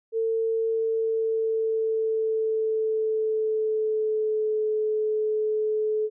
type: tone with pitch glide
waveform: sine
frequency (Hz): 450 to 430.2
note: A4 to A4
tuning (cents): +39 to -39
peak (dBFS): -22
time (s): 0.12-6.1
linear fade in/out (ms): 50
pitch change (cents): -78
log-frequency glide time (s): 0.56-4.66
effects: none